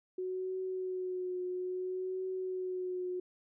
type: tone with vibrato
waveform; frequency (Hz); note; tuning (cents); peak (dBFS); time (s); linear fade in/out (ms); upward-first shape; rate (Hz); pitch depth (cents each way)
sine; 368.7; F#4; -6; -34; 0.18-3.2; 5; triangle; 0.6; 30
effects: none